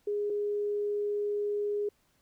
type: tone pair in turn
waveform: sine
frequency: 412.7 / 412.7 Hz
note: G#4 / G#4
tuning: -11 / -11 cents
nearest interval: unison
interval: 0 cents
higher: neither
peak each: -28 dBFS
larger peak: neither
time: 0.07-0.3 / 0.3-1.89 s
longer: second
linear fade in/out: 5 ms
effects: pink hiss -70 dBFS RMS until 2.21 s